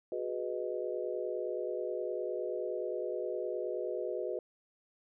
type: chord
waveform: sine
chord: G# minor seventh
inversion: third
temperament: equal with one note detuned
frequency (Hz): 365.7 / 415.3 / 493.9 / 622.3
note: F#4 / G#4 / B4 / D#5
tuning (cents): -20 / 0 / 0 / 0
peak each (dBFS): -38 / -40 / -38 / -40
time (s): 0.12-4.39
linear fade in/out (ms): 2
effects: none